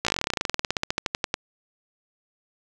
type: slowing click train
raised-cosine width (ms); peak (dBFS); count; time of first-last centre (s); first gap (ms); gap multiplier
0.2; -6; 29; 0.05-1.341; 16; 1.07
effects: none